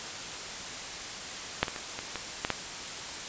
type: clicks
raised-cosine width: 0.3 ms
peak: -6 / -17 / -20 / -18 / -17 / -11 / -10 dBFS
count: 7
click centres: 1.63 / 1.682 / 1.762 / 1.99 / 2.157 / 2.449 / 2.503 s
effects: white hiss -38 dBFS RMS until 3.28 s + resampled to 16000 Hz